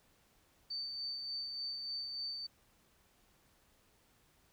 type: tone with tremolo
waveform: sine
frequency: 4569 Hz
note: D8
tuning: 48 cents flat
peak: -37 dBFS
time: 0.7-2.47 s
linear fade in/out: 10 ms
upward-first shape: sine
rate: 3.4 Hz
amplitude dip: 35%
effects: pink hiss -70 dBFS RMS until 4.52 s